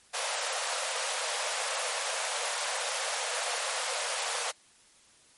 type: high-pass noise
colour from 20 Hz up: pink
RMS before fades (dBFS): -32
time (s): 0.13-4.52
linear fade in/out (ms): 20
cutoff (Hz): 480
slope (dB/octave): 96
effects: white hiss -60 dBFS RMS until 5.37 s + MP3 48 kbps